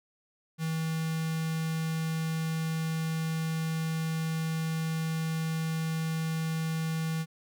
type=tone with notch filter; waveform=square; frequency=160.9 Hz; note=E3; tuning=42 cents flat; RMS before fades=-31 dBFS; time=0.58-7.26 s; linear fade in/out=50 ms; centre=600 Hz; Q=0.87; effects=none